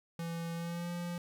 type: tone with pitch glide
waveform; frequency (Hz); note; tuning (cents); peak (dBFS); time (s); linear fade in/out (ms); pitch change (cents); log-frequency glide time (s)
square; 167.6 to 173.81; E3 to F3; +29 to -8; -37; 0.19-1.18; 2; +63; 0.54-0.9
effects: 12-bit